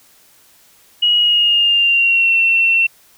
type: tone with pitch glide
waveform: sine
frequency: 2900 to 2706 Hz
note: F#7 to E7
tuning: -35 to +45 cents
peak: -10 dBFS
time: 1.02-2.87 s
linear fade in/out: 10 ms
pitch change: -120 cents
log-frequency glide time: 1.19-2.35 s
effects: white hiss -50 dBFS RMS until 3.17 s